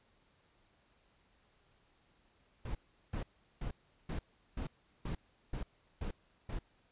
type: noise bursts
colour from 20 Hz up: brown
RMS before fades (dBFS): -38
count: 9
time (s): 2.65-6.59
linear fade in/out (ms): 5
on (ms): 100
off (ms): 380
effects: pink hiss -71 dBFS RMS until 6.91 s + resampled to 8000 Hz